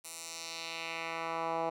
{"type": "tone with band-pass filter sweep", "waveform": "10% pulse", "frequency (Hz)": 164.81, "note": "E3", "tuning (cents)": 0, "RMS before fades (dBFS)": -38, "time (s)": [0.04, 1.7], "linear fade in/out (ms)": 10, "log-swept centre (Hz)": [10000, 730], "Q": 1.4, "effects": []}